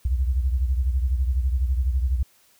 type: beating tone pair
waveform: sine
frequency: 62.7 / 74.7 Hz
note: B1 / D2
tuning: +27 / +30 cents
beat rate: 12 Hz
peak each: -20 / -27 dBFS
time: 0.05-2.23 s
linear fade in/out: 5 ms
effects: white hiss -59 dBFS RMS until 2.59 s